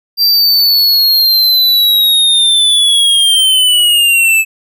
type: linear sweep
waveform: square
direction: down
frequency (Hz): 4728 to 2607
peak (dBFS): -7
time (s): 0.17-4.45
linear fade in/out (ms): 50
effects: none